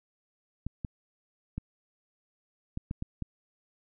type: clicks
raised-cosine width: 5 ms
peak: -21 dBFS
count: 7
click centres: 0.666 / 0.848 / 1.58 / 2.774 / 2.911 / 3.024 / 3.223 s
effects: none